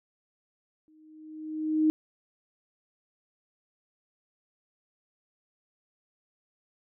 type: tone with exponential growth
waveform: sine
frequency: 311.1 Hz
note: D#4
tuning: in tune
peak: -18 dBFS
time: 0.88-1.9 s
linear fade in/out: 0 ms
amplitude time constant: 220 ms
effects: none